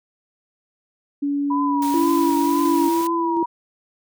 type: tone with pitch glide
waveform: sine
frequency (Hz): 284.6 to 286.9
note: C#4 to D4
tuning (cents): +46 to -40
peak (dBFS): -19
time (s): 1.22-2.89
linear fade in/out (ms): 10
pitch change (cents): +14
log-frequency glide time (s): 2.12-2.61
type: tone with vibrato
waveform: sine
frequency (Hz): 979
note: B5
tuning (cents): -15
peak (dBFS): -21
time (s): 1.5-3.46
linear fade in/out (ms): 10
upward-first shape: triangle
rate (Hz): 2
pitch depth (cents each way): 68
type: noise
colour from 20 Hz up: white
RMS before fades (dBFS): -34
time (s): 1.82-3.07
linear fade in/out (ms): 0
type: tone with tremolo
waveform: sine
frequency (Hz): 335.6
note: E4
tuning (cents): +31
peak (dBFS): -18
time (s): 1.94-3.43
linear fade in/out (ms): 2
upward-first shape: square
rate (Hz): 1.4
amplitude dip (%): 30
effects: none